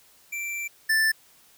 square tone pair in turn, 2346 / 1764.1 Hz, D7 / A6, -2 / +4 cents, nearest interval perfect fourth, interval 494 cents, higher first, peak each -30 / -20 dBFS, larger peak second, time 0.32-0.68 / 0.89-1.12 s, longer first, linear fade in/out 10 ms, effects white hiss -57 dBFS RMS until 1.57 s

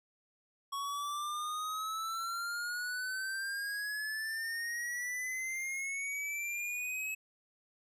square exponential sweep, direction up, 1108 to 2584 Hz, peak -36 dBFS, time 0.72-7.15 s, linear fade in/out 10 ms, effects resampled to 32000 Hz

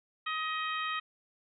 harmonic tone, 630 Hz, D#5, 21 cents sharp, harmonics 2 / 3 / 4 / 5 / 6, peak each -34 / -38 / -40 / -42 / -44 dBFS, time 0.26-1 s, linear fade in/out 10 ms, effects none

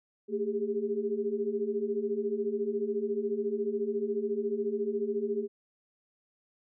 sine tone cluster, 225.4 / 398.3 / 412.4 Hz, A3 / G4 / G#4, +42 / +28 / -12 cents, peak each -36 / -32 / -32 dBFS, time 0.28-5.48 s, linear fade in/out 50 ms, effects none

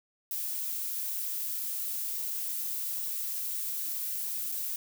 violet noise with dropouts, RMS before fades -34 dBFS, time 0.31-4.76 s, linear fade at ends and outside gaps 1 ms, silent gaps 4.518-4.522 s, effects none

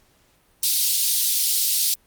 pink high-pass noise, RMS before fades -20 dBFS, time 0.63-1.94 s, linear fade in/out 2 ms, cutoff 4000 Hz, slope 24 dB/octave, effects pink hiss -60 dBFS RMS until 2.06 s + Opus 48 kbps

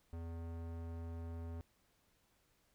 square tone with low-pass filter, 83.4 Hz, E2, 21 cents sharp, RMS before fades -45 dBFS, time 0.13-1.61 s, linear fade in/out 0 ms, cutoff 1100 Hz, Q 0.56, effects pink hiss -75 dBFS RMS until 2.74 s

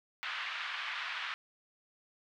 pink band-pass noise, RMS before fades -39 dBFS, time 0.23-1.34 s, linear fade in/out 0 ms, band 1200 to 3400 Hz, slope 24 dB/octave, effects none

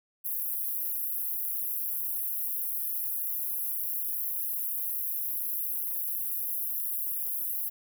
pink high-pass noise, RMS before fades -32 dBFS, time 0.24-7.7 s, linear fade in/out 20 ms, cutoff 11000 Hz, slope 96 dB/octave, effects none

